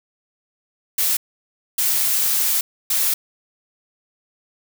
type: noise bursts at uneven times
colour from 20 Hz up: blue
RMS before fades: -19 dBFS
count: 3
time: 0.98-1.17 / 1.78-2.61 / 2.9-3.14 s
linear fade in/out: 5 ms
effects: none